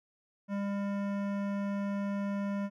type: tone with hard clipping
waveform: sine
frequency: 200.4 Hz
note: G3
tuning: 38 cents sharp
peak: -33 dBFS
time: 0.48-2.7 s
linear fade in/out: 50 ms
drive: 16 dB
effects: none